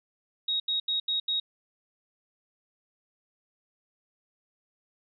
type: tone bursts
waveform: sine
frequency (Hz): 3777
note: A#7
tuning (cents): +22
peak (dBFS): -25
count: 5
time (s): 0.48-1.4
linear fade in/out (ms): 5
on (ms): 120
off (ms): 80
effects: none